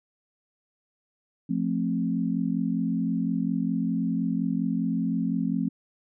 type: chord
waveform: sine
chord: F major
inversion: none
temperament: equal with one note detuned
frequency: 174.61 / 220 / 264.4 Hz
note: F3 / A3 / C4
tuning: 0 / 0 / +18 cents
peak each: -28 dBFS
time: 1.49-5.69 s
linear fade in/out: 10 ms
effects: none